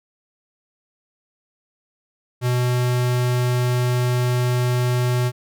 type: tone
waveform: square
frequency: 123.9 Hz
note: B2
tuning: 6 cents sharp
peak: -18 dBFS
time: 2.41-5.32 s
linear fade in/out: 50 ms
effects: none